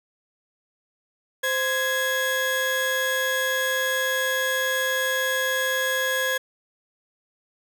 35% pulse tone pair together, 518.9 / 1661.2 Hz, C5 / G#6, -14 / 0 cents, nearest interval octave + minor sixth, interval 2014 cents, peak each -25 / -22 dBFS, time 1.43-6.38 s, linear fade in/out 10 ms, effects none

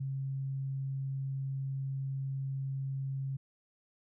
sine tone, 135.4 Hz, C#3, 40 cents flat, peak -33 dBFS, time 0-3.37 s, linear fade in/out 10 ms, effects none

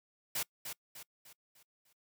white noise with echo, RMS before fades -35 dBFS, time 0.35-0.43 s, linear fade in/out 5 ms, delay 300 ms, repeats 5, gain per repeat -7 dB, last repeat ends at 1.93 s, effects noise-tail reverb RT60 0.1 s tail -24 dB re dry + high-pass 80 Hz 12 dB/octave

